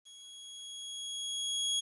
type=tone with level ramp; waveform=sawtooth; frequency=3322 Hz; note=G#7; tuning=in tune; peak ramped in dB=-48 to -25 dBFS; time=0.05-1.81 s; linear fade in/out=20 ms; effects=resampled to 24000 Hz + 11-bit